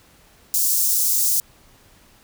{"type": "high-pass noise", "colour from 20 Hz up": "white", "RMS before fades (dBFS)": -19, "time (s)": [0.54, 1.4], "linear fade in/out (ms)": 0, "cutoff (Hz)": 5600, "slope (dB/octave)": 24, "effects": ["pink hiss -53 dBFS RMS until 2.23 s"]}